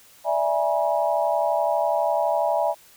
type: chord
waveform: sine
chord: E dominant seventh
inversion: third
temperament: equal with one note detuned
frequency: 587.3 / 659.3 / 830.6 / 964.1 Hz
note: D5 / E5 / G#5 / B5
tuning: 0 / 0 / 0 / -42 cents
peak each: -25 / -23 / -25 / -28 dBFS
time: 0.24-2.75 s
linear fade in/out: 50 ms
effects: white hiss -52 dBFS RMS until 2.96 s

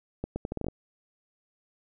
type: accelerating click train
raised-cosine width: 2 ms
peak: -18 dBFS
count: 9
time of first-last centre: 0.24-0.684 s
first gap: 120 ms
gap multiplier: 0.76
effects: none

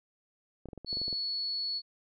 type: clicks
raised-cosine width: 2 ms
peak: -30 dBFS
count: 10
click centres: 0.657 / 0.687 / 0.732 / 0.777 / 0.847 / 0.929 / 0.971 / 1.016 / 1.081 / 1.128 s
type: tone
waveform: sine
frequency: 4400 Hz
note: C#8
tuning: 14 cents flat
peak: -31 dBFS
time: 0.86-1.82 s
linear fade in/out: 50 ms
effects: none

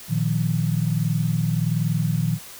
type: chord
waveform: sine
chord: Bb suspended fourth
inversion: none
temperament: equal with one note detuned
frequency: 116.54 / 155.56 / 176.85 Hz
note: Bb2 / Eb3 / F3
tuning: 0 / 0 / +22 cents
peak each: -24 / -22 / -26 dBFS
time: 0.08-2.39 s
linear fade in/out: 50 ms
effects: white hiss -41 dBFS RMS until 2.59 s

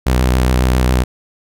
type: tone with vibrato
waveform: sawtooth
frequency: 63 Hz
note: B1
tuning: 35 cents sharp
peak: -7 dBFS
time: 0.06-1.04 s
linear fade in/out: 10 ms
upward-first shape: square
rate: 7.3 Hz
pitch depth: 24 cents each way
effects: none

